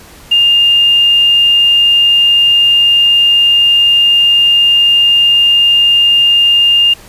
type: tone with quantisation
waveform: sine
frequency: 2812 Hz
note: F7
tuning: 11 cents sharp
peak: -5 dBFS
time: 0.31-6.94 s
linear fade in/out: 10 ms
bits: 5
effects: pink hiss -37 dBFS RMS until 7.08 s + resampled to 32000 Hz